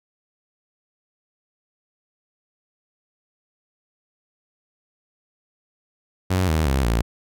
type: tone with pitch steps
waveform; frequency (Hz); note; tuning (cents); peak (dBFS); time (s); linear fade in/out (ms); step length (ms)
sawtooth; 92.8 / 78.94 / 67.15 / 57.13; F#2 / D#2 / C2 / A#1; +6 / +26 / +46 / -34; -14; 6.3-7.02; 10; 180
effects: none